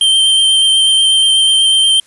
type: tone with vibrato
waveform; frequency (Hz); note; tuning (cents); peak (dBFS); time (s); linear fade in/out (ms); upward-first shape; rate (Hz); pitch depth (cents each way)
square; 3136; G7; 0; -8; 0.01-2; 2; sine; 8.2; 12
effects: white hiss -49 dBFS RMS until 2.06 s + resampled to 24000 Hz